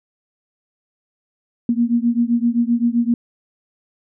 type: beating tone pair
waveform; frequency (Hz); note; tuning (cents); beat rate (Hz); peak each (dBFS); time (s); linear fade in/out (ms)
sine; 233.1 / 240.8; A#3 / B3; 0 / -44; 7.7; -17 / -18; 1.69-3.14; 2
effects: none